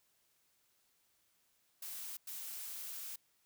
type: noise bursts at uneven times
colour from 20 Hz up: blue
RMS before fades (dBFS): -45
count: 2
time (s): 1.82-2.17 / 2.27-3.16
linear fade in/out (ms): 5
effects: white hiss -75 dBFS RMS until 3.45 s